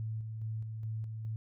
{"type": "tone with tremolo", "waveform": "sine", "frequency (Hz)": 110.3, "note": "A2", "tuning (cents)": 5, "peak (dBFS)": -34, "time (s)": [0, 1.36], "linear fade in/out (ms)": 0, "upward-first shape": "square", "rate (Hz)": 2.4, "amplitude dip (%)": 35, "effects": []}